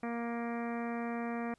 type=harmonic tone; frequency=234.6 Hz; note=A#3; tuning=11 cents sharp; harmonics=1 / 2 / 3 / 4 / 5 / 6 / 7 / 8 / 9 / 10; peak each=-36 / -42 / -42 / -49 / -47 / -51 / -52 / -49 / -56 / -52 dBFS; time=0.03-1.54 s; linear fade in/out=2 ms; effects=pink hiss -71 dBFS RMS until 1.58 s + resampled to 24000 Hz